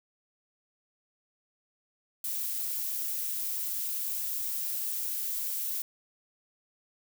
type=noise; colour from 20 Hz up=violet; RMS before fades=-33 dBFS; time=2.24-5.82 s; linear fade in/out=2 ms; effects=none